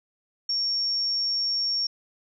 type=tone; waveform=sine; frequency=5510 Hz; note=F8; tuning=24 cents flat; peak=-23 dBFS; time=0.49-1.87 s; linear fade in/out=5 ms; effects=none